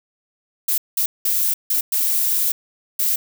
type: noise bursts at uneven times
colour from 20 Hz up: violet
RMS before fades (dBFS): -19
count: 6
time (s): 0.68-0.78 / 0.97-1.06 / 1.25-1.54 / 1.7-1.81 / 1.92-2.52 / 2.99-3.16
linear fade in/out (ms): 5
effects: none